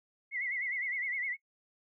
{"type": "tone with vibrato", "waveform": "sine", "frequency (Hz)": 2068, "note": "C7", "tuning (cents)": -21, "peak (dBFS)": -32, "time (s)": [0.31, 1.37], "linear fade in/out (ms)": 50, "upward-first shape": "sine", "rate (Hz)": 9.8, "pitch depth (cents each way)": 110, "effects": ["noise-tail reverb RT60 0.1 s tail -23 dB re dry"]}